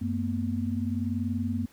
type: tone cluster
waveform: sine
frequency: 94.5 / 226.1 / 246.8 Hz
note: F#2 / A3 / B3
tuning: +37 / +47 / -1 cents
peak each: -31 dBFS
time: 0.01-1.66 s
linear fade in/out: 10 ms
effects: pink hiss -59 dBFS RMS until 1.72 s